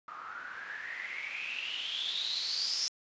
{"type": "noise with low-pass filter sweep", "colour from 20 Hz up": "blue", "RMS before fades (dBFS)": -37, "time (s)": [0.08, 2.88], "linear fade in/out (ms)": 0, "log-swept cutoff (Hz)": [1200, 5400], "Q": 10, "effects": ["resampled to 16000 Hz"]}